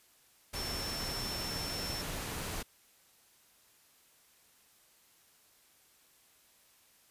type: tone in noise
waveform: sine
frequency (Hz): 5390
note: E8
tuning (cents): +38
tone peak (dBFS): -39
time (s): 0.55-2.02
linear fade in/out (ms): 10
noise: pink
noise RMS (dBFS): -39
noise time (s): 0.53-2.63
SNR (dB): -3
effects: white hiss -65 dBFS RMS until 7.1 s + resampled to 32000 Hz